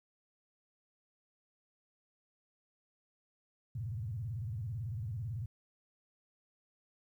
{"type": "tone with vibrato", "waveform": "sine", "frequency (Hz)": 110, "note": "A2", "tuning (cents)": 0, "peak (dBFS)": -36, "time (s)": [3.75, 5.46], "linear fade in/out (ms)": 5, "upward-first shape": "square", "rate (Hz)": 18, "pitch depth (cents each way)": 240, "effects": ["12-bit"]}